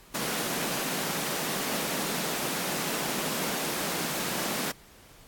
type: high-pass noise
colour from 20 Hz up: pink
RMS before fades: -31 dBFS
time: 0.14-4.72 s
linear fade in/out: 10 ms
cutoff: 150 Hz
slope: 48 dB/octave
effects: pink hiss -54 dBFS RMS until 5.27 s + AAC 64 kbps